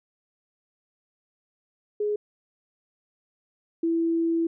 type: tone pair in turn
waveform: sine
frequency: 417.8 / 331.6 Hz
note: G#4 / E4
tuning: +10 / +10 cents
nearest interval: major third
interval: 400 cents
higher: first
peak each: -23 / -21 dBFS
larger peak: second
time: 2-2.16 / 3.83-4.47 s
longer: second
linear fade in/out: 5 ms
effects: none